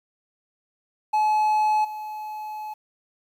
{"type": "tone with level steps", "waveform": "triangle", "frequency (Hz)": 855, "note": "A5", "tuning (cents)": -50, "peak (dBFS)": [-16, -29], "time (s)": [1.13, 2.74], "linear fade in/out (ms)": 10, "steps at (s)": 1.84, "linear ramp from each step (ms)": 10, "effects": ["9-bit"]}